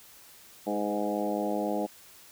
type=harmonic tone with a mistuned harmonic; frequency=104.1 Hz; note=G#2; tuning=5 cents sharp; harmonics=2 / 3 / 4 / 5 / 6 / 7 / 8; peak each=-34 / -33 / -37 / -34 / -35 / -36 / -38 dBFS; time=0.66-1.87 s; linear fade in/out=20 ms; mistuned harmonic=5; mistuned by=-19 cents; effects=white hiss -53 dBFS RMS until 2.31 s